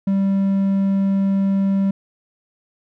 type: tone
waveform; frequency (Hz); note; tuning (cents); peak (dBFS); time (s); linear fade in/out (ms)
triangle; 195.4; G3; -5; -13; 0.07-1.91; 5
effects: none